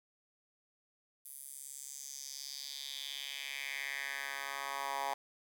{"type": "tone with high-pass filter sweep", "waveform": "10% pulse", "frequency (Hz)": 138.59, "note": "C#3", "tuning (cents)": 0, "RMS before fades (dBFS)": -42, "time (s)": [1.25, 5.14], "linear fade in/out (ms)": 5, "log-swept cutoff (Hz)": [11000, 870], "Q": 3.1, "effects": []}